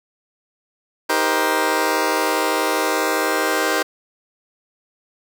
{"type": "chord", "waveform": "15% pulse", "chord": "C minor seventh", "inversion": "first", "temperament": "just", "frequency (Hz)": [314, 392.4, 470.9, 523.3], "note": ["Eb4", "G4", "Bb4", "C5"], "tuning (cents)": [16, 2, 18, 0], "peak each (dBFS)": -17, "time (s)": [1.09, 3.83], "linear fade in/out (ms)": 10, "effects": []}